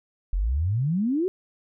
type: exponential sweep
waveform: sine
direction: up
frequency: 41.2 to 390.1 Hz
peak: -21 dBFS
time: 0.33-1.28 s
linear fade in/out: 0 ms
effects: none